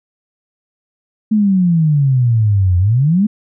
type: exponential two-way sweep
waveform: sine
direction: down then up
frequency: 220.3 to 87.1 to 220.3 Hz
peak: -9 dBFS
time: 1.31-3.27 s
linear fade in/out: 10 ms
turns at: 2.78 s
effects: none